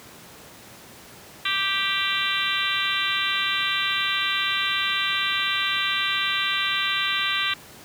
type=harmonic tone; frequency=392 Hz; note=G4; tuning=in tune; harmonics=3 / 4 / 5 / 6 / 7 / 8 / 9 / 10; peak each=-30 / -30 / -30 / -30 / -30 / -30 / -30 / -30 dBFS; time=1.45-7.54 s; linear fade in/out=5 ms; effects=pink hiss -45 dBFS RMS until 7.84 s + high-pass 100 Hz 12 dB/octave